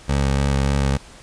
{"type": "tone with vibrato", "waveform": "20% pulse", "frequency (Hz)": 68.9, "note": "C#2", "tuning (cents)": -10, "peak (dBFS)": -12, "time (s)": [0.08, 0.98], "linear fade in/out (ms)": 20, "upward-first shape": "sine", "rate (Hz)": 3.4, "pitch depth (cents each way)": 24, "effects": ["pink hiss -44 dBFS RMS until 1.22 s", "resampled to 22050 Hz"]}